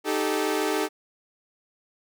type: tone cluster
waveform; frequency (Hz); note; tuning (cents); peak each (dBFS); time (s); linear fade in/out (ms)
sawtooth; 308.3 / 388.3 / 435; D#4 / G4 / A4; -16 / -16 / -20; -24; 0.04-0.89; 50
effects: none